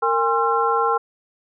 sine tone cluster, 460.2 / 812 / 1056 / 1356 Hz, A#4 / G#5 / C6 / E6, -22 / -39 / +16 / +49 cents, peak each -22 dBFS, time 0.02-0.98 s, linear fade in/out 10 ms, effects none

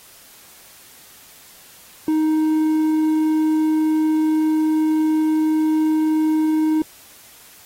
sine tone with hard clipping, 312.2 Hz, D#4, 6 cents sharp, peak -16 dBFS, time 2.08-6.82 s, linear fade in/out 2 ms, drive 3 dB, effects white hiss -46 dBFS RMS until 7.65 s + AAC 48 kbps

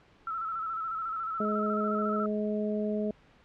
sine tone with vibrato, 1318.5 Hz, E6, in tune, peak -31 dBFS, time 0.27-2.26 s, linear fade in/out 2 ms, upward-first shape square, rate 14 Hz, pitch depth 40 cents each way
harmonic tone, 211 Hz, G#3, 28 cents sharp, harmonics 1 / 2 / 3, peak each -30 / -33 / -35 dBFS, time 1.4-3.11 s, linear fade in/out 2 ms
effects pink hiss -60 dBFS RMS until 3.44 s + low-pass 3000 Hz 12 dB/octave

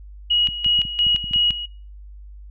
sine tone with tremolo, 2900 Hz, F#7, 35 cents flat, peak -15 dBFS, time 0.3-1.66 s, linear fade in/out 10 ms, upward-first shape square, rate 2.9 Hz, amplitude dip 75%
clicks, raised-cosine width 5 ms, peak -22 dBFS, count 10, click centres 0.488 / 0.663 / 0.79 / 0.852 / 1.067 / 1.147 / 1.242 / 1.311 / 1.361 / 1.506 s
effects noise-tail reverb RT60 0.4 s tail -23 dB re dry + added 50 Hz sine -37 dBFS peak until 2.5 s

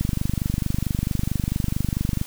click train, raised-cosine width 5 ms, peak -10 dBFS, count 55, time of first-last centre 0.01-2.214 s, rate 24.5 Hz, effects white hiss -41 dBFS RMS until 2.26 s

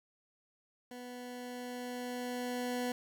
20% pulse tone with level ramp, 246.9 Hz, B3, in tune, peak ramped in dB -40 to -28 dBFS, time 0.91-2.92 s, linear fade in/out 2 ms, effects none

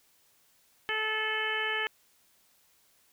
harmonic tone, 434.6 Hz, A4, 21 cents flat, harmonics 1 / 2 / 3 / 4 / 5 / 6 / 7, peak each -38 / -39 / -39 / -32 / -36 / -39 / -36 dBFS, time 0.89-1.87 s, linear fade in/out 0 ms, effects white hiss -66 dBFS RMS until 3.12 s

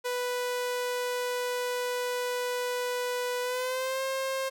sawtooth tone with pitch glide, 493.9 to 532.4 Hz, B4 to C5, 0 to +30 cents, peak -25 dBFS, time 0.04-4.5 s, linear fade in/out 20 ms, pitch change +130 cents, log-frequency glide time 3.42-4.02 s, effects none

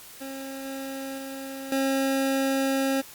25% pulse tone with level steps, 270 Hz, C#4, 45 cents flat, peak -31 / -29 / -31 / -19 dBFS, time 0.2-3.02 s, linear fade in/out 20 ms, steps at 0.65 / 1.18 / 1.72 s, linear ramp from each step 2 ms, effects white hiss -46 dBFS RMS until 3.14 s + Opus 48 kbps

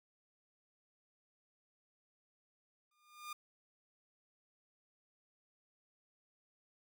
sawtooth tone with exponential growth, 1209 Hz, D6, 50 cents sharp, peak -37 dBFS, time 2.91-3.33 s, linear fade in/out 5 ms, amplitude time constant 91 ms, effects none

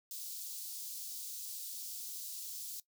white high-pass noise, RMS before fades -44 dBFS, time 0.11-2.8 s, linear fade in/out 2 ms, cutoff 4100 Hz, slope 24 dB/octave, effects noise-tail reverb RT60 0.1 s tail -18 dB re dry

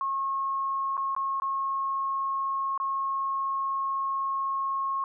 sine tone with dropouts, 1086 Hz, C#6, 36 cents flat, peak -26 dBFS, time 0.01-5.04 s, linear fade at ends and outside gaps 1 ms, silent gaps 0.969-0.977 / 1.15-1.164 / 1.4-1.42 / 2.777-2.8 s, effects none

